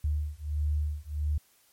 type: beating tone pair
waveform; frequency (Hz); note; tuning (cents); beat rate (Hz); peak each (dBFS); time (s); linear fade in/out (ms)
sine; 74.1 / 75.6; D2 / D#2; +16 / -49; 1.5; -30; 0.04-1.38; 5
effects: white hiss -64 dBFS RMS until 1.72 s + MP3 64 kbps